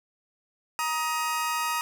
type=tone pair together; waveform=sawtooth; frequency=943 / 1257.3 Hz; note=A#5 / D#6; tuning=+20 / +18 cents; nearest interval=perfect fourth; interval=498 cents; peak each=-25 dBFS; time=0.79-1.81 s; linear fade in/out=0 ms; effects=none